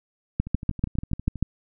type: two click trains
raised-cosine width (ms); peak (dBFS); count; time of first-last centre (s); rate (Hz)
5; -9 / -22; 8 / 12; 0.4-1.426 / 0.47-1.357; 6.82 / 12.4
effects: none